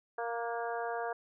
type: harmonic tone with a mistuned harmonic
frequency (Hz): 233.3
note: A#3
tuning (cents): +2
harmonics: 2 / 3 / 4 / 5 / 6 / 7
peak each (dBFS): -38 / -37 / -42 / -45 / -45 / -44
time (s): 0.18-1.13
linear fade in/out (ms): 5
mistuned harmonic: 6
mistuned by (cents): +26
effects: none